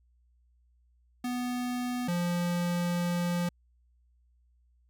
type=tone pair in turn; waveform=square; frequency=246.9 / 174.6 Hz; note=B3 / F3; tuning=0 / 0 cents; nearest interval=tritone; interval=600 cents; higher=first; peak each=-31 / -28 dBFS; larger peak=second; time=1.24-2.08 / 2.08-3.49 s; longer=second; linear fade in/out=5 ms; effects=added 60 Hz sine -63 dBFS peak until 4.89 s